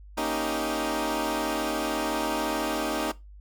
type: chord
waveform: 15% pulse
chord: Eb dominant seventh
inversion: second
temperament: equal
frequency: 233.1 / 277.2 / 311.1 / 392 Hz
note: Bb3 / Db4 / Eb4 / G4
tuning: 0 / 0 / 0 / 0 cents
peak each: -27 / -26 / -23 / -29 dBFS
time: 0.17-3.12 s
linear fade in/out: 10 ms
effects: noise-tail reverb RT60 0.2 s tail -18 dB re dry + added 50 Hz sine -44 dBFS peak until 3.4 s